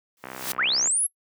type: noise with exponential growth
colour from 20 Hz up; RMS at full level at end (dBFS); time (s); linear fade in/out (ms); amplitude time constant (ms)
white; -26; 0.17-0.52; 1; 74
type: click train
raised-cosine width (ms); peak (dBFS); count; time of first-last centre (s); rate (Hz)
0.5; -20; 42; 0.24-0.874; 64.7
type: linear sweep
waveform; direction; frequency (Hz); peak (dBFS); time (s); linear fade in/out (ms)
sine; up; 1013 to 11370; -20; 0.58-1.07; 10
effects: noise-tail reverb RT60 0.1 s tail -24 dB re dry + high-pass 150 Hz 12 dB/octave